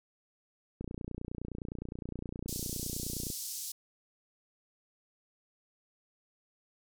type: click train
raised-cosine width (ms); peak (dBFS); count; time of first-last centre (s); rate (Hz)
3; -26; 75; 0.81-3.302; 29.7
type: band-pass noise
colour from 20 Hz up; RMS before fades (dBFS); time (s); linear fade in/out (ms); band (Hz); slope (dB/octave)
pink; -40; 2.48-3.72; 5; 4900 to 16000; 24
effects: none